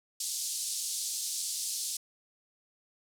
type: band-pass noise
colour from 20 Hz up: white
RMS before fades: -35 dBFS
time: 0.2-1.97 s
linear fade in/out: 5 ms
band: 4200 to 10000 Hz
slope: 24 dB/octave
effects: none